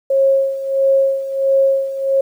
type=tone with tremolo; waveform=sine; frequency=542 Hz; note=C#5; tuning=39 cents flat; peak=-9 dBFS; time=0.1-2.21 s; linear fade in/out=5 ms; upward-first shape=sine; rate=1.5 Hz; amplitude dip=75%; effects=8-bit